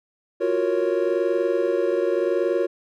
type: chord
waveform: triangle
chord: Gb major seventh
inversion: third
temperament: equal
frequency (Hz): 349.2 / 370 / 466.2 / 554.4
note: F4 / Gb4 / Bb4 / Db5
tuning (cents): 0 / 0 / 0 / 0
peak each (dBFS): -23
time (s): 0.4-2.67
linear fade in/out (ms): 20
effects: none